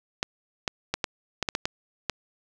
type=clicks; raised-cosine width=0.2 ms; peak=-8 dBFS; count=9; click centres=0.229 / 0.678 / 0.94 / 1.042 / 1.427 / 1.488 / 1.551 / 1.655 / 2.097 s; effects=none